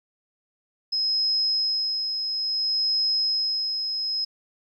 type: tone with tremolo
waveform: sine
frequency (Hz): 5120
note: D#8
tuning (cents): +49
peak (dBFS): -20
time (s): 0.92-4.25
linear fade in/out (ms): 10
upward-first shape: sine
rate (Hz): 0.59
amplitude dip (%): 45
effects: 10-bit